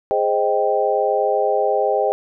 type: chord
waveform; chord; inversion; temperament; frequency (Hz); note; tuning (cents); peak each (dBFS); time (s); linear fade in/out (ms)
sine; Ab major seventh; none; equal; 415.3 / 523.3 / 622.3 / 784; Ab4 / C5 / Eb5 / G5; 0 / 0 / 0 / 0; -21; 0.11-2.12; 0
effects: none